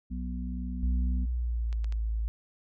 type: harmonic tone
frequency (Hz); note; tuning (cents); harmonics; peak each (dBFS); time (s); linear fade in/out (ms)
61.74; B1; 0; 1 / 3 / 4; -33 / -38 / -39; 0.1-1.26; 20
type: tone with pitch glide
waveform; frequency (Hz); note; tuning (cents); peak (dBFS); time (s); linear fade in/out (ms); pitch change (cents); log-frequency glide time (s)
sine; 61.3 to 54.93; B1 to A1; -12 to -2; -27; 0.83-2.28; 0; -190; 1.28-1.86
type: clicks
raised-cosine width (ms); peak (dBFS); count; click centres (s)
0.2; -29; 3; 1.728 / 1.844 / 1.924
effects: none